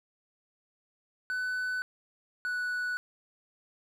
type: tone pair in turn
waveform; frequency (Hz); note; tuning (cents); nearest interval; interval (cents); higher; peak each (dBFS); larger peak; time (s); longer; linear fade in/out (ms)
triangle; 1500 / 1478.5; F#6 / F#6; +23 / -2; unison; 25; first; -28 / -28; neither; 1.3-1.82 / 2.45-2.97; neither; 0
effects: none